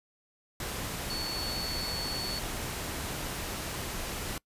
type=tone in noise; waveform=sine; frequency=4435 Hz; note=C#8; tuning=in tune; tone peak=-34 dBFS; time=1.1-2.39 s; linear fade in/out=2 ms; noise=pink; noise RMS=-36 dBFS; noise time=0.6-4.38 s; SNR=-1 dB; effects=noise-tail reverb RT60 0.1 s tail -25 dB re dry + resampled to 32000 Hz